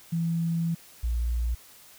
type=tone pair in turn; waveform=sine; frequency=166.7 / 58.8 Hz; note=E3 / A#1; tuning=+20 / +16 cents; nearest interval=octave + tritone; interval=1804 cents; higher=first; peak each=-24 dBFS; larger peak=neither; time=0.12-0.75 / 1.03-1.55 s; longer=first; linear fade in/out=10 ms; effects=white hiss -52 dBFS RMS until 1.98 s